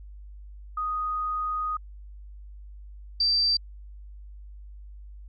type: tone pair in turn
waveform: sine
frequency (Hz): 1244.5 / 4676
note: D#6 / D8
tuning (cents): 0 / -8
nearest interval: octave + major seventh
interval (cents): 2292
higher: second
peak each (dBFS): -26 / -20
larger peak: second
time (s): 0.77-1.77 / 3.2-3.57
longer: first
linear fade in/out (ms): 5
effects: added 50 Hz sine -41 dBFS peak until 5.28 s